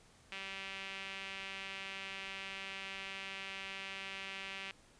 sawtooth tone with band-pass filter, 193.8 Hz, G3, 20 cents flat, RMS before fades -45 dBFS, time 0.32-4.71 s, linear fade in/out 0 ms, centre 2600 Hz, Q 2.7, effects pink hiss -64 dBFS RMS until 4.99 s + resampled to 22050 Hz

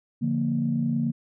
sine chord, Bb major, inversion first, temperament just, 145.68 / 174.81 / 233.1 Hz, D3 / F3 / Bb3, -14 / +2 / 0 cents, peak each -27 / -30 / -24 dBFS, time 0.21-1.12 s, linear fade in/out 20 ms, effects tanh soft clip ceiling -13 dBFS

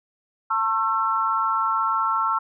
sine tone cluster, 896 / 1087 / 1341 Hz, A5 / C#6 / E6, +31 / -34 / +29 cents, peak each -26 / -25 / -22 dBFS, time 0.5-2.39 s, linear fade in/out 10 ms, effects none

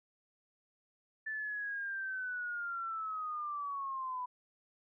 sine linear sweep, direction down, 1760 to 987.8 Hz, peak -36 dBFS, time 1.26-4.26 s, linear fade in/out 10 ms, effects none

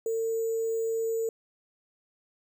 sine tone with sample-and-hold, 451.4 Hz, A4, 44 cents sharp, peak -26 dBFS, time 0.06-1.29 s, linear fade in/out 2 ms, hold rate 7350 Hz, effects none

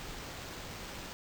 pink noise with sample-and-hold, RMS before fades -44 dBFS, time 0-1.13 s, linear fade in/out 0 ms, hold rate 11025 Hz, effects none

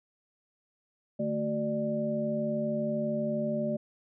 sine tone cluster, 150 / 222.5 / 373 / 593 Hz, D3 / A3 / F#4 / D5, +37 / +20 / +14 / +17 cents, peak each -38 / -31 / -39 / -31 dBFS, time 1.19-3.77 s, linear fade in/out 10 ms, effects none

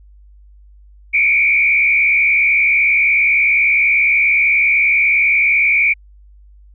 sine tone with frequency modulation, 2312 Hz, D7, 28 cents flat, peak -10 dBFS, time 1.13-5.94 s, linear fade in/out 20 ms, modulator 70.2 Hz, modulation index 1.5, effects added 50 Hz sine -41 dBFS peak until 6.74 s

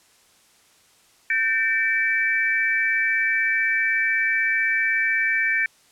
sine tone cluster, 1559 / 1804 / 2307 Hz, G6 / A6 / D7, -10 / +43 / -31 cents, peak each -27 / -22 / -22 dBFS, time 1.3-5.66 s, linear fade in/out 2 ms, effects white hiss -57 dBFS RMS until 5.91 s + low-pass 10000 Hz 12 dB/octave

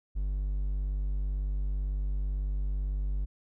triangle tone, 49 Hz, G1, in tune, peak -26 dBFS, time 0.15-3.26 s, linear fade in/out 20 ms, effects none

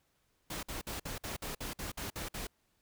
pink noise bursts, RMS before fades -40 dBFS, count 11, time 0.5-2.47 s, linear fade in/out 5 ms, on 130 ms, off 54 ms, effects pink hiss -75 dBFS RMS until 2.81 s

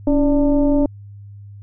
sine tone with frequency modulation, 282.3 Hz, C#4, 32 cents sharp, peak -12 dBFS, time 0.07-0.86 s, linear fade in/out 2 ms, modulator 305 Hz, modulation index 0.9, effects added 101 Hz sine -35 dBFS peak until 1.62 s

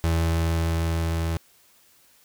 35% pulse tone with level ramp, 82.41 Hz, E2, in tune, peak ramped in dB -18 to -22 dBFS, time 0.04-1.37 s, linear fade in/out 0 ms, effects white hiss -58 dBFS RMS until 2.24 s

